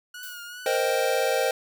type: tone with vibrato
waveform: sawtooth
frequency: 1450 Hz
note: F#6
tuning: 35 cents flat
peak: -34 dBFS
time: 0.14-0.77 s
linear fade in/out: 5 ms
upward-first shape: triangle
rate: 2.6 Hz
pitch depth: 53 cents each way
type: noise with exponential decay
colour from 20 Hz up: violet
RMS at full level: -39 dBFS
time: 0.23-0.79 s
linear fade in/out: 1 ms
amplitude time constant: 120 ms
type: chord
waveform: square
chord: C minor seventh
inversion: third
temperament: equal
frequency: 466.2 / 523.3 / 622.3 / 784 Hz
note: Bb4 / C5 / Eb5 / G5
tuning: 0 / 0 / 0 / 0 cents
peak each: -29 / -26 / -29 / -30 dBFS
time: 0.66-1.51 s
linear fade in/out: 2 ms
effects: none